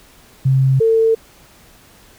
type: tone pair in turn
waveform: sine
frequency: 133.2 / 449.3 Hz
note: C3 / A4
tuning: +31 / +36 cents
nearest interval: octave + major sixth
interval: 2105 cents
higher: second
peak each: -10 dBFS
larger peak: neither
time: 0.45-0.8 / 0.8-1.15 s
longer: neither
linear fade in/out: 10 ms
effects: pink hiss -47 dBFS RMS until 2.18 s